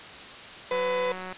35% pulse tone, 502 Hz, B4, 28 cents sharp, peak -23 dBFS, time 0.71-1.12 s, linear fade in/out 2 ms
click train, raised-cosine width 0.5 ms, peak -23 dBFS, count 113, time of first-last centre 0.72-1.325 s, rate 185 Hz
effects white hiss -42 dBFS RMS until 1.37 s + resampled to 8000 Hz

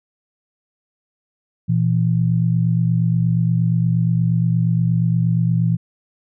sine tone pair together, 118.8 / 167.28 Hz, A#2 / E3, +33 / +26 cents, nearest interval tritone, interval 593 cents, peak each -17 dBFS, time 1.68-5.77 s, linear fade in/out 20 ms, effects none

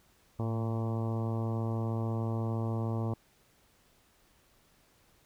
harmonic tone with a mistuned harmonic, 113.7 Hz, A#2, 43 cents flat, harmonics 1 / 2 / 3 / 4 / 5 / 6 / 7 / 8 / 9 / 10, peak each -31 / -37 / -41 / -43 / -45 / -47 / -48 / -49 / -50 / -51 dBFS, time 0.39-3.14 s, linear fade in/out 5 ms, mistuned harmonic 1, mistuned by -49 cents, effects pink hiss -66 dBFS RMS until 5.25 s

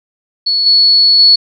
sine tone with level steps, 4400 Hz, C#8, 14 cents flat, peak -10 / -5 / -3 dBFS, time 0.46-1.36 s, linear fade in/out 10 ms, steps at 0.66 / 1.19 s, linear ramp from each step 5 ms, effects none

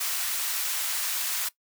white high-pass noise, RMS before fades -29 dBFS, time 0-1.49 s, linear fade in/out 10 ms, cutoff 1000 Hz, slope 12 dB/octave, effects noise-tail reverb RT60 0.1 s tail -18 dB re dry

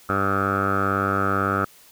10% pulse tone with low-pass filter, 98 Hz, G2, in tune, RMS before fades -22 dBFS, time 0.09-1.65 s, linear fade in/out 5 ms, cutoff 1300 Hz, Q 8.8, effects white hiss -51 dBFS RMS until 1.91 s

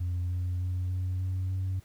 sine tone with pitch steps, 88.7 / 89.73 / 90.77 / 91.83 / 92.89 / 93.97 Hz, F2 / F2 / F#2 / F#2 / F#2 / F#2, +27 / +47 / -33 / -13 / +7 / +27 cents, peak -26 dBFS, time 0-1.8 s, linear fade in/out 10 ms, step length 300 ms, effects tanh soft clip ceiling -26 dBFS + pink hiss -61 dBFS RMS until 1.84 s

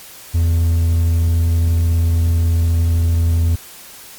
triangle tone, 83.6 Hz, E2, 25 cents sharp, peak -10 dBFS, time 0.34-3.56 s, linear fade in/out 10 ms, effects white hiss -38 dBFS RMS until 4.18 s + Opus 48 kbps

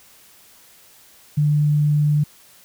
sine tone, 148.5 Hz, D3, 20 cents sharp, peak -14 dBFS, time 1.37-2.24 s, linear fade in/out 10 ms, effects white hiss -50 dBFS RMS until 2.64 s

